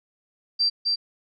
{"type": "tone with echo", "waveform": "sine", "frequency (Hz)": 4699, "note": "D8", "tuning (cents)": 0, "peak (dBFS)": -18, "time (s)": [0.59, 0.7], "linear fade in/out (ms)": 20, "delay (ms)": 260, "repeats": 1, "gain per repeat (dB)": -2, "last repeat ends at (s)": 0.96, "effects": []}